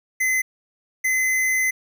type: tone pair in turn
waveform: square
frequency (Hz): 2042 / 2042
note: C7 / C7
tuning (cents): -43 / -43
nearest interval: unison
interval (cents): 0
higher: neither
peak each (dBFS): -19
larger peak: neither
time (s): 0.2-0.42 / 1.04-1.71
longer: second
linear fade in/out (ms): 10
effects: none